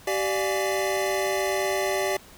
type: tone cluster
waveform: square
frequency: 385.3 / 592 / 701 / 834 / 2008 Hz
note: G4 / D5 / F5 / G#5 / B6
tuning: -30 / +14 / +6 / +7 / +28 cents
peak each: -28 / -29 / -33 / -34 / -34 dBFS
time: 0.07-2.17 s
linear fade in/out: 5 ms
effects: pink hiss -49 dBFS RMS until 2.37 s